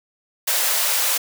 white high-pass noise, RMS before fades -20 dBFS, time 0.47-1.18 s, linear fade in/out 10 ms, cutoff 480 Hz, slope 48 dB/octave, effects none

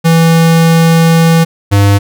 square tone pair in turn, 164.81 / 100.48 Hz, E3 / G2, 0 / +43 cents, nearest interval major sixth, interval 857 cents, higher first, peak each -5 dBFS, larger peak neither, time 0.04-1.45 / 1.71-1.99 s, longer first, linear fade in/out 20 ms, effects none

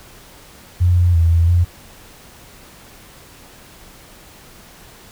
sine tone with pitch steps, 88.7 / 88.1 / 83.2 / 83.9 / 87.2 Hz, F2 / F2 / E2 / E2 / F2, +27 / +16 / +17 / +31 / -2 cents, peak -10 dBFS, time 0.8-1.65 s, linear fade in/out 20 ms, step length 170 ms, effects pink hiss -43 dBFS RMS until 5.11 s

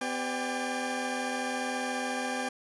20% pulse tone cluster, 253.7 / 393.9 / 586 / 802 Hz, B3 / G4 / D5 / G5, +47 / +8 / -4 / +39 cents, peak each -29 / -38 / -36 / -29 dBFS, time 0.01-2.49 s, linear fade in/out 5 ms, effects resampled to 24000 Hz

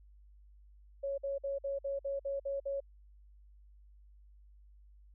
sine tone bursts, 554.4 Hz, C#5, in tune, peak -33 dBFS, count 9, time 1.03-2.804 s, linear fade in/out 10 ms, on 150 ms, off 53 ms, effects added 50 Hz sine -56 dBFS peak until 5.14 s

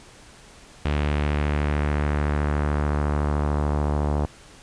sawtooth tone with low-pass filter sweep, 73.7 Hz, D2, 7 cents sharp, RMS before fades -23 dBFS, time 0.85-4.26 s, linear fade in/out 5 ms, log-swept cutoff 2900 to 870 Hz, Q 1.5, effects pink hiss -48 dBFS RMS until 4.62 s + resampled to 22050 Hz

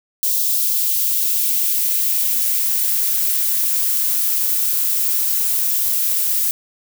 violet noise with high-pass filter sweep, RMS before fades -18 dBFS, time 0.23-6.51 s, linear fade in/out 0 ms, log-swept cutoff 3900 to 400 Hz, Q 1.2, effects none

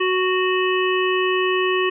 harmonic tone, 370 Hz, F#4, in tune, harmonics 1 / 3 / 5 / 7 / 8, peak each -19 / -24 / -26 / -27 / -28 dBFS, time 0-1.9 s, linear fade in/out 10 ms, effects none

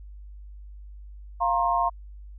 sine chord, F suspended fourth, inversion none, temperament equal with one note detuned, 698.5 / 932.3 / 1066 Hz, F5 / Bb5 / C6, 0 / 0 / +32 cents, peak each -25 dBFS, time 1.4-1.9 s, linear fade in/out 20 ms, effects added 50 Hz sine -40 dBFS peak until 2.38 s

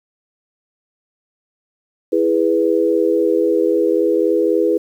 sine chord, E major, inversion none, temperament equal with one note detuned, 329.6 / 413.4 / 493.9 Hz, E4 / G#4 / B4, 0 / -8 / 0 cents, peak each -17 dBFS, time 2.12-4.78 s, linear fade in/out 10 ms, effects 8-bit

